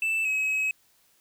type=tone pair in turn; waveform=triangle; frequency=2646 / 2556 Hz; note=E7 / D#7; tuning=+6 / +46 cents; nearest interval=minor second; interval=60 cents; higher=first; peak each=-22 dBFS; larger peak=neither; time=0.02-0.25 / 0.25-0.71 s; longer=second; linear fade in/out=2 ms; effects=white hiss -64 dBFS RMS until 1.2 s